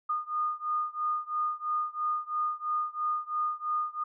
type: beating tone pair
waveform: sine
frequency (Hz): 1223 / 1226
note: D#6 / D#6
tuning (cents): -30 / -26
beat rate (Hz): 3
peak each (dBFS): -31 / -32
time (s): 0.09-4.04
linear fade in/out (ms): 10
effects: none